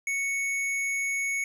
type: tone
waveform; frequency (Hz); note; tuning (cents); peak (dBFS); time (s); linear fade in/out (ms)
square; 2217; C#7; 0; -27; 0.07-1.44; 2
effects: low-pass 12000 Hz 12 dB/octave + 10-bit